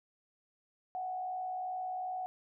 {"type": "tone with frequency modulation", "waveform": "sine", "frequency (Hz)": 740, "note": "F#5", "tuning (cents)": 0, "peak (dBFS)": -35, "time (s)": [0.95, 2.26], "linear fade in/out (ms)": 0, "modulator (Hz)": 62.6, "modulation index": 0.34, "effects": []}